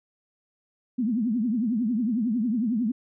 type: tone with vibrato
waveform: sine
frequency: 230 Hz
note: A#3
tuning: 23 cents flat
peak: -22 dBFS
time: 0.98-2.92 s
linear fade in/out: 10 ms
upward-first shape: triangle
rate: 11 Hz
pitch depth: 240 cents each way
effects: none